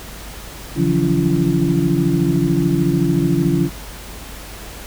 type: tone cluster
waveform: sine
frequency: 139.9 / 165 / 178.6 / 282.7 / 339.3 Hz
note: C#3 / E3 / F3 / C#4 / F4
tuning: +16 / +2 / +39 / +34 / -50 cents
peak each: -20 dBFS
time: 0.75-3.7 s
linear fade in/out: 50 ms
effects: added 50 Hz sine -35 dBFS peak until 4.86 s + pink hiss -35 dBFS RMS until 4.86 s